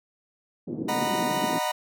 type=band-pass noise; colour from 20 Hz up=pink; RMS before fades=-31 dBFS; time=0.67-1.59 s; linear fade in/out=10 ms; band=190 to 370 Hz; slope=24 dB/octave
type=chord; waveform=40% pulse; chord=B major seventh; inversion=first; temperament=equal with one note detuned; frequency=613.7 / 740 / 932.3 / 987.8 Hz; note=D#5 / F#5 / A#5 / B5; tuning=-24 / 0 / 0 / 0 cents; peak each=-30 dBFS; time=0.88-1.72 s; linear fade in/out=10 ms
effects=none